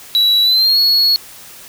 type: tone with pitch glide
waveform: triangle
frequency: 3918 to 4347 Hz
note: B7 to C#8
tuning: -15 to -35 cents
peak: -8 dBFS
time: 0.15-1.16 s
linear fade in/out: 0 ms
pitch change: +180 cents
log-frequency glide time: 0.43-0.78 s
effects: white hiss -37 dBFS RMS until 1.68 s